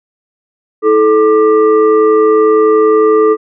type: tone with frequency modulation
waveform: sine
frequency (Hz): 433.9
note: A4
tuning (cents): -24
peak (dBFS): -5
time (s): 0.82-3.37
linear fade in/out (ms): 50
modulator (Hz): 757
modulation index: 0.68
effects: none